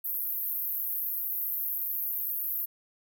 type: band-pass noise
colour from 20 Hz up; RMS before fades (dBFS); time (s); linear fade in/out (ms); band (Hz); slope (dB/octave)
white; -32; 0.04-2.66; 10; 12000 to 16000; 96
effects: none